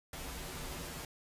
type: noise with comb filter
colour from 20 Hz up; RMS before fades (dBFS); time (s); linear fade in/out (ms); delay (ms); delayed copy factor
pink; -43; 0.13-1.05; 2; 9.6; -0.95
effects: resampled to 32000 Hz